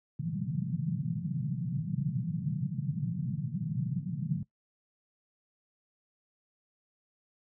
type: band-pass noise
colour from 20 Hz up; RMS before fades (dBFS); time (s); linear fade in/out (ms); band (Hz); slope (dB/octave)
pink; -33; 0.19-4.43; 5; 130 to 180; 48
effects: noise-tail reverb RT60 0.1 s tail -18 dB re dry